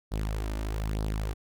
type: tone with flanger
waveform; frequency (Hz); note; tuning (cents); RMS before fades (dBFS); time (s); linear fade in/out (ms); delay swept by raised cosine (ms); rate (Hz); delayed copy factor
sawtooth; 52.9; G#1; +33; -31; 0.11-1.34; 20; 0.2 to 3.4; 1.1; +0.6
effects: none